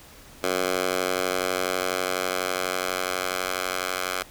10% pulse tone with high-pass filter sweep, 92.1 Hz, F#2, 7 cents flat, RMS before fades -27 dBFS, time 0.43-4.23 s, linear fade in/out 10 ms, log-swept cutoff 460 to 920 Hz, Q 0.85, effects pink hiss -48 dBFS RMS until 4.3 s

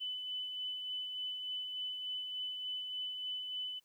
sine tone with tremolo, 3004 Hz, F#7, 26 cents sharp, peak -36 dBFS, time 0-3.8 s, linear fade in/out 20 ms, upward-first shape sine, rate 3.4 Hz, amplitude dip 35%, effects white hiss -75 dBFS RMS until 3.84 s

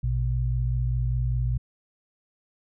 sine tone pair together, 58.14 / 123.2 Hz, A#1 / B2, -4 / -4 cents, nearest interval octave + minor second, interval 1300 cents, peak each -25 dBFS, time 0.03-1.58 s, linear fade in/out 10 ms, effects none

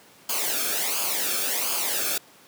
white noise with flanger, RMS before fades -26 dBFS, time 0.29-2.18 s, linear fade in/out 5 ms, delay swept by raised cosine 0.52 to 1.04 ms, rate 1.4 Hz, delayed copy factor -0.7, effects pink hiss -52 dBFS RMS until 2.47 s + high-pass 200 Hz 12 dB/octave

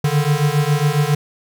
square beating tone pair, 143.7 / 151 Hz, D3 / D3, -37 / +48 cents, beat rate 7.3 Hz, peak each -18 dBFS, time 0.04-1.15 s, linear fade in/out 5 ms, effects none

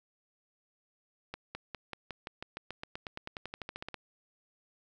accelerating click train, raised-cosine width 0.3 ms, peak -23 dBFS, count 23, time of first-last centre 1.34-3.943 s, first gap 210 ms, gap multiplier 0.94, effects none

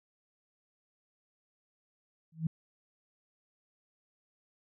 sine tone with exponential growth, 161.2 Hz, E3, 38 cents flat, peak -24 dBFS, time 2.32-2.47 s, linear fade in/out 5 ms, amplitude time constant 32 ms, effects none

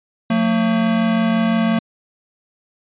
square tone pair together, 179.7 / 225.5 Hz, F3 / A3, +50 / +43 cents, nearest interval major third, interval 393 cents, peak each -22 / -16 dBFS, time 0.3-1.79 s, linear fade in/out 5 ms, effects resampled to 8000 Hz

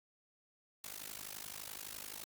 white noise with amplitude modulation, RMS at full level -43 dBFS, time 0.84-2.24 s, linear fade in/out 2 ms, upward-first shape sine, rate 51.7 Hz, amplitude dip 90%, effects Opus 48 kbps

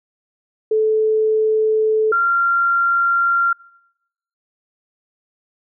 sine tone pair in turn, 435.4 / 1381.5 Hz, A4 / F6, -18 / -19 cents, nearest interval octave + minor sixth, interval 1999 cents, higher second, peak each -13 dBFS, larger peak neither, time 0.71-2.12 / 2.12-3.53 s, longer neither, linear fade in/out 5 ms, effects noise-tail reverb RT60 0.9 s tail -26 dB re dry

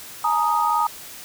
sine chord, Ab suspended second, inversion none, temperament equal with one note detuned, 849 / 932.3 / 1244.5 Hz, Ab5 / Bb5 / Eb6, +38 / 0 / 0 cents, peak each -24 / -21 / -21 dBFS, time 0.24-0.87 s, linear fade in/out 5 ms, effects white hiss -39 dBFS RMS until 1.24 s

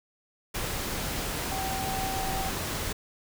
sine tone in noise, 768 Hz, G5, 36 cents flat, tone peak -32 dBFS, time 1.51-2.5 s, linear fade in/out 10 ms, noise pink, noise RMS -32 dBFS, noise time 0.54-2.93 s, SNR -3 dB, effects none

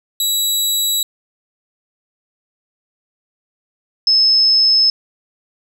20% pulse / sine tone pair in turn, 3900 / 5206 Hz, B7 / E8, -23 / -22 cents, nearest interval perfect fourth, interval 501 cents, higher second, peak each -9 dBFS, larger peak neither, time 0.2-1.03 / 4.07-4.9 s, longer neither, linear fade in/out 2 ms, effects none

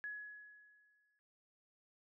sine tone with exponential decay, 1686 Hz, G#6, 26 cents sharp, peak -40 dBFS, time 0.04-1.19 s, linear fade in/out 0 ms, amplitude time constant 250 ms, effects none

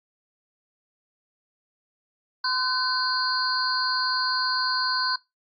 sine tone cluster, 1028 / 1512 / 4243 / 4656 Hz, C6 / F#6 / C8 / D8, -31 / +37 / +23 / -16 cents, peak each -28 dBFS, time 2.44-5.16 s, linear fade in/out 5 ms, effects noise-tail reverb RT60 0.2 s tail -21 dB re dry + AAC 48 kbps

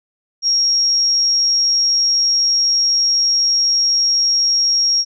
sine tone, 5588 Hz, F8, in tune, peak -12 dBFS, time 0.42-5.05 s, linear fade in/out 50 ms, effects none

